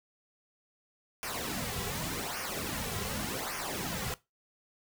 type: noise with flanger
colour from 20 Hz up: pink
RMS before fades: -36 dBFS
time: 1.23-4.14 s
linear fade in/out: 0 ms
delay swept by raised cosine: 0.25 to 3.35 ms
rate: 0.86 Hz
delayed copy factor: -0.75
effects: noise-tail reverb RT60 0.2 s tail -18 dB re dry